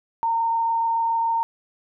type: tone with frequency modulation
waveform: sine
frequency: 916 Hz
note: A#5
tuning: 31 cents flat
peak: -19 dBFS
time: 0.23-1.43 s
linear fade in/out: 0 ms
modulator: 27 Hz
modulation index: 0.33
effects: none